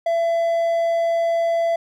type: tone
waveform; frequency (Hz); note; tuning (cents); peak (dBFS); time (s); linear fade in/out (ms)
triangle; 671; E5; +31; -15; 0.06-1.76; 5
effects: none